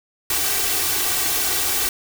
white noise with comb filter, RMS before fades -21 dBFS, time 0.3-1.89 s, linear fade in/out 2 ms, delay 2.6 ms, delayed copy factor +0.85, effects none

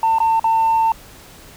sine tone with dropouts, 899 Hz, A5, 37 cents sharp, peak -11 dBFS, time 0.03-0.92 s, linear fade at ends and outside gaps 2 ms, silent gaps 0.185-0.202 / 0.396-0.442 s, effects tanh soft clip ceiling -10 dBFS + pink hiss -42 dBFS RMS until 1.56 s

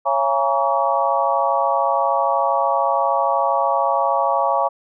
sine tone cluster, 552 / 680 / 829 / 942 / 1133 Hz, C#5 / F5 / G#5 / A#5 / C#6, -7 / -46 / -3 / +18 / +37 cents, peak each -22 dBFS, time 0.05-4.69 s, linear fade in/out 20 ms, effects none

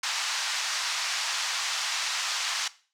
white band-pass noise, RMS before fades -30 dBFS, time 0.03-2.68 s, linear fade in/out 5 ms, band 850 to 6300 Hz, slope 24 dB/octave, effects noise-tail reverb RT60 0.4 s tail -18 dB re dry

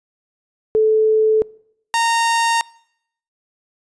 sine / sawtooth tone pair in turn, 435.8 / 923.4 Hz, A4 / A#5, -17 / -17 cents, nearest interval octave + minor second, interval 1300 cents, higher second, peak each -11 dBFS, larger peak neither, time 0.75-1.42 / 1.94-2.61 s, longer neither, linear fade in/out 0 ms, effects noise-tail reverb RT60 0.7 s tail -24 dB re dry + resampled to 22050 Hz

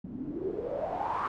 white noise with low-pass filter sweep, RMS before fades -34 dBFS, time 0.04-1.28 s, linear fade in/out 5 ms, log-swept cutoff 210 to 1200 Hz, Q 8.1, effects none

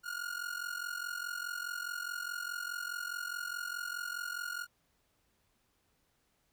45% pulse ring-modulated tone, 1431 Hz, F6, 42 cents sharp, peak -34 dBFS, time 0.03-4.67 s, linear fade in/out 50 ms, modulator 22.4 Hz, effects pink hiss -75 dBFS RMS until 6.52 s

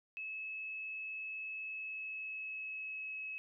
sine tone with pitch glide, 2592 to 2573 Hz, E7 to E7, -30 to -43 cents, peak -40 dBFS, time 0.17-3.38 s, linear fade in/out 0 ms, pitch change -13 cents, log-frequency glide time 1.62-3.15 s, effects none

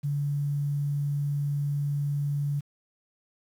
sine tone with quantisation, 143.7 Hz, D3, 37 cents flat, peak -25 dBFS, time 0.03-2.61 s, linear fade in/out 20 ms, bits 9, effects none

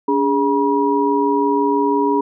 sine tone cluster, 284.9 / 410.9 / 963 Hz, C#4 / G#4 / B5, +48 / -18 / -44 cents, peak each -18 dBFS, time 0.08-2.21 s, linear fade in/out 5 ms, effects none

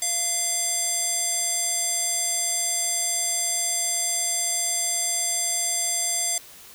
square tone with band-pass filter, 686 Hz, F5, 31 cents flat, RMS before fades -25 dBFS, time 0.02-6.38 s, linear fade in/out 2 ms, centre 7900 Hz, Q 3.5, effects white hiss -46 dBFS RMS until 6.74 s

